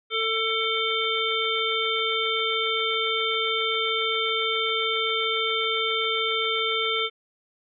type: harmonic tone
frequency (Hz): 446.3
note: A4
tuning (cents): +25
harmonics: 1 / 3 / 5 / 7 / 8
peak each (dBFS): -29 / -29 / -29 / -29 / -29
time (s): 0.1-7.1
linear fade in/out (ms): 50
effects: none